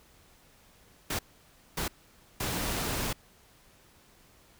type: noise bursts at uneven times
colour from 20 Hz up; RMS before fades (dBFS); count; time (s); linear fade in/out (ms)
pink; -32; 3; 1.1-1.19 / 1.77-1.88 / 2.4-3.13; 5
effects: pink hiss -60 dBFS RMS until 4.59 s